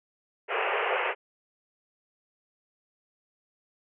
pink band-pass noise, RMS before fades -28 dBFS, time 0.48-1.15 s, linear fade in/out 50 ms, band 390 to 2900 Hz, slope 96 dB/octave, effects none

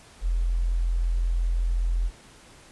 sine tone, 42.72 Hz, F1, 37 cents flat, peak -21 dBFS, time 0.21-2.11 s, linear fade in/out 50 ms, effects pink hiss -51 dBFS RMS until 2.71 s + resampled to 24000 Hz

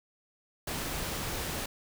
pink noise, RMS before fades -35 dBFS, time 0.67-1.66 s, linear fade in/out 5 ms, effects none

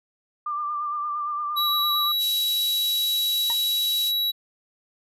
sine tone with vibrato, 1187 Hz, D6, 18 cents sharp, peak -25 dBFS, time 0.46-2.12 s, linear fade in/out 5 ms, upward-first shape sine, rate 8.7 Hz, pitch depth 32 cents each way
square tone, 3900 Hz, B7, 23 cents flat, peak -22 dBFS, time 1.56-4.32 s, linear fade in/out 20 ms
white high-pass noise, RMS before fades -32 dBFS, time 2.18-4.13 s, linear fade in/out 50 ms, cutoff 2800 Hz, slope 48 dB/octave
40% pulse tone with exponential decay, 940 Hz, A#5, 14 cents sharp, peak -26 dBFS, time 3.5-3.57 s, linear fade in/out 0 ms, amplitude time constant 15 ms
effects resampled to 32000 Hz

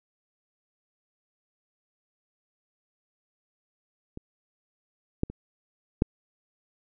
clicks, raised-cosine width 3 ms, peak -25 / -11 / -25 / -7 dBFS, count 4, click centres 4.174 / 5.234 / 5.3 / 6.021 s, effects none

